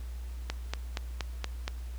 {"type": "click train", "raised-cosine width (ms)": 0.2, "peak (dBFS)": -15, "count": 6, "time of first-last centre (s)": [0.5, 1.679], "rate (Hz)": 4.24, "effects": ["added 60 Hz sine -36 dBFS peak until 1.98 s", "pink hiss -56 dBFS RMS until 1.98 s"]}